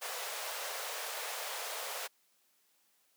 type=high-pass noise; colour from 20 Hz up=pink; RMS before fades=-40 dBFS; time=0.01-2.08 s; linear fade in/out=20 ms; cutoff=470 Hz; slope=48 dB/octave; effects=white hiss -72 dBFS RMS until 3.16 s + high-pass 200 Hz 12 dB/octave